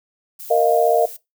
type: noise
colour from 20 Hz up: violet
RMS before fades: -35 dBFS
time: 0.39-1.17 s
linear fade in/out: 10 ms
type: chord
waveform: sine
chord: Bb suspended fourth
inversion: none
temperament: equal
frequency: 466.2 / 622.3 / 698.5 Hz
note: Bb4 / Eb5 / F5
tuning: 0 / 0 / 0 cents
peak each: -17 dBFS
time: 0.5-1.06 s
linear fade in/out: 10 ms
effects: noise-tail reverb RT60 0.2 s tail -19 dB re dry